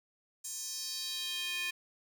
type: tone with high-pass filter sweep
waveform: square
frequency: 353.2 Hz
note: F4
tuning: 20 cents sharp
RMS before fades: -38 dBFS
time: 0.44-1.71 s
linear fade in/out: 10 ms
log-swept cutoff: 7300 to 2300 Hz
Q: 2.9
effects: none